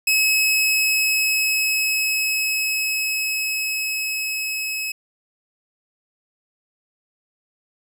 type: tone with level ramp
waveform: sawtooth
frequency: 2570 Hz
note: E7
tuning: 45 cents flat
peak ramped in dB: -12 to -21 dBFS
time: 0.07-4.92 s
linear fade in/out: 5 ms
effects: none